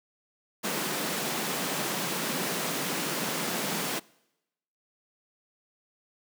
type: high-pass noise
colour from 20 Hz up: pink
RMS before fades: -31 dBFS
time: 0.63-4 s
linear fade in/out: 20 ms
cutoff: 150 Hz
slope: 48 dB/octave
effects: noise-tail reverb RT60 0.9 s tail -24 dB re dry